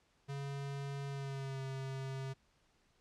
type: tone with pitch glide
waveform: square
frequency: 139.6 to 133.99 Hz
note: C#3 to C3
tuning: +13 to +42 cents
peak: -40 dBFS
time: 0.28-2.34 s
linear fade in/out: 20 ms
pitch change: -71 cents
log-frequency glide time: 1.08-1.61 s
effects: pink hiss -73 dBFS RMS until 3 s + low-pass 7000 Hz 12 dB/octave